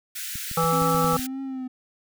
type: high-pass noise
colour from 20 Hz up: white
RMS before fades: -33 dBFS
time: 0.15-1.27 s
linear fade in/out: 10 ms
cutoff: 1400 Hz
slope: 96 dB/octave
type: clicks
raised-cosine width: 5 ms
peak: -25 dBFS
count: 8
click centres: 0.356 / 0.514 / 0.641 / 0.82 / 0.948 / 1.045 / 1.133 / 1.193 s
type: harmonic tone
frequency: 164.81 Hz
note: E3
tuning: in tune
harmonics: 1 / 3 / 5 / 7 / 8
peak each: -25 / -25 / -27 / -28 / -25 dBFS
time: 0.57-1.17 s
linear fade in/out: 5 ms
type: tone with vibrato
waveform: triangle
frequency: 261.6 Hz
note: C4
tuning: in tune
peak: -27 dBFS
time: 0.72-1.68 s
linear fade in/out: 10 ms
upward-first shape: triangle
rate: 1.8 Hz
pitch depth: 60 cents each way
effects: none